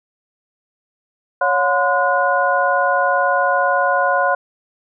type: tone cluster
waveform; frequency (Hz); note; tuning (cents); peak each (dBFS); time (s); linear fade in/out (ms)
sine; 557 / 719 / 1027 / 1452; C#5 / F#5 / C6 / F#6; +8 / -50 / -33 / -33; -19; 1.41-4.35; 5
effects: none